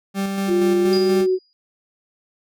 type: tone with tremolo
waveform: 40% pulse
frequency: 196 Hz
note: G3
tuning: in tune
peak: -19 dBFS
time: 0.14-1.27 s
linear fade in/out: 50 ms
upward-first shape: square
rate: 4.2 Hz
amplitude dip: 30%
type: tone with pitch glide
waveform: sine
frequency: 352.9 to 372.2 Hz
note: F4 to F#4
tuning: +18 to +10 cents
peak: -15 dBFS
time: 0.47-1.39 s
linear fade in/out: 50 ms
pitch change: +92 cents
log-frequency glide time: 0.83-0.92 s
type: tone with exponential decay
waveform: sine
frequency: 4885 Hz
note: D#8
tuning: 33 cents flat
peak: -23 dBFS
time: 0.93-1.53 s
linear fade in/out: 0 ms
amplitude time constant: 130 ms
effects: none